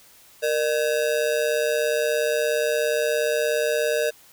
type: ring-modulated tone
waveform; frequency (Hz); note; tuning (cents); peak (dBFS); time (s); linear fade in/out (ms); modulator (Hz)
square; 535; C5; +38; -18; 0.42-4.11; 20; 68.5
effects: white hiss -52 dBFS RMS until 4.32 s